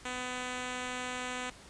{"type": "tone", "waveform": "5% pulse", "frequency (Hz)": 250.7, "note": "B3", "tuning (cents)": 26, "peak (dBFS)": -24, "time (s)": [0.05, 1.5], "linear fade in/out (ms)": 5, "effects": ["pink hiss -53 dBFS RMS until 1.69 s", "resampled to 22050 Hz"]}